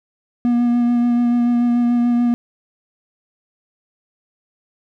triangle tone with vibrato, 240 Hz, B3, 49 cents flat, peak -11 dBFS, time 0.45-2.34 s, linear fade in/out 0 ms, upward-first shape sine, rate 6.9 Hz, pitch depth 15 cents each way, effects none

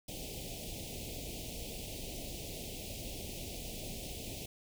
pink band-stop noise, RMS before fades -43 dBFS, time 0.08-4.46 s, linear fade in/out 5 ms, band 730 to 2400 Hz, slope 48 dB/octave, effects none

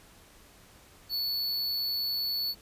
square tone, 4435 Hz, C#8, in tune, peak -29 dBFS, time 1.09-2.55 s, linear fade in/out 50 ms, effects pink hiss -56 dBFS RMS until 2.61 s + resampled to 32000 Hz

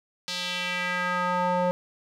square tone with band-pass filter sweep, 179.5 Hz, F3, 48 cents sharp, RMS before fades -27 dBFS, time 0.28-1.71 s, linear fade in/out 0 ms, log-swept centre 4400 to 650 Hz, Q 2.1, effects none

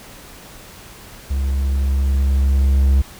triangle tone with level ramp, 67.8 Hz, C#2, 38 cents flat, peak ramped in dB -15 to -8 dBFS, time 1.3-3.02 s, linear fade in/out 10 ms, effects pink hiss -40 dBFS RMS until 3.19 s

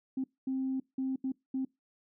sine tone bursts at uneven times, 263.7 Hz, C4, 14 cents sharp, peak -29 dBFS, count 5, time 0.17-0.24 / 0.47-0.8 / 0.98-1.16 / 1.24-1.32 / 1.54-1.65 s, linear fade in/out 5 ms, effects noise-tail reverb RT60 0.2 s tail -24 dB re dry + tanh soft clip ceiling -25 dBFS

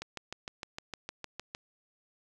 click train, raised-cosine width 0.2 ms, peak -21 dBFS, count 11, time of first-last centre 0.02-1.549 s, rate 6.54 Hz, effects none

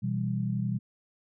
sine chord, E minor, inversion second, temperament equal, 123.47 / 164.81 / 196 Hz, B2 / E3 / G3, 0 / 0 / 0 cents, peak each -30 / -34 / -31 dBFS, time 0.02-0.79 s, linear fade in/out 20 ms, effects none

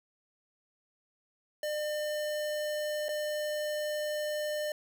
square tone with dropouts, 602 Hz, D5, 43 cents sharp, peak -32 dBFS, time 1.63-4.72 s, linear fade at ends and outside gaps 2 ms, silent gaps 3.084-3.09 s, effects 11-bit

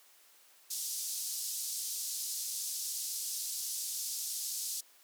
pink band-pass noise, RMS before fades -38 dBFS, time 0.7-4.81 s, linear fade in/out 10 ms, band 4900 to 14000 Hz, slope 24 dB/octave, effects white hiss -62 dBFS RMS until 5.03 s + high-pass 400 Hz 12 dB/octave

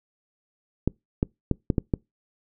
clicks, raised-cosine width 3 ms, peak -8 dBFS, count 6, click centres 0.876 / 1.229 / 1.513 / 1.702 / 1.782 / 1.938 s, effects noise-tail reverb RT60 0.2 s tail -26 dB re dry

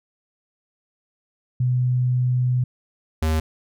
sine / square tone pair in turn, 125.4 / 79 Hz, B2 / D#2, +27 / +27 cents, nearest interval minor sixth, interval 800 cents, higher first, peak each -17 / -19 dBFS, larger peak first, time 1.6-2.64 / 3.22-3.4 s, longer first, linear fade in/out 5 ms, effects none

